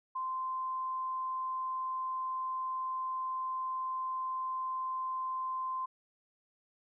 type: tone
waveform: sine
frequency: 1039 Hz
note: C6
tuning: 12 cents flat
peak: -33 dBFS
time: 0.15-5.86 s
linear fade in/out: 10 ms
effects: none